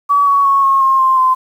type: tone with pitch steps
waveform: sine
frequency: 1140 / 1121.7 / 1103.7 / 1086 / 1068.6 / 1051.4 / 1034.6 Hz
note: C#6 / C#6 / C#6 / C#6 / C6 / C6 / C6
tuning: +48 / +20 / -8 / -36 / +36 / +8 / -20 cents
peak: -8 dBFS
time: 0.09-1.35 s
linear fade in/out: 20 ms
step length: 180 ms
effects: 7-bit